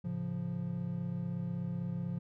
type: chord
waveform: triangle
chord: A augmented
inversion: none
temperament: equal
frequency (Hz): 110 / 138.59 / 174.61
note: A2 / C#3 / E#3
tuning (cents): 0 / 0 / 0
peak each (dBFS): -40 / -38 / -34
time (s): 0.04-2.19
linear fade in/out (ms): 10
effects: none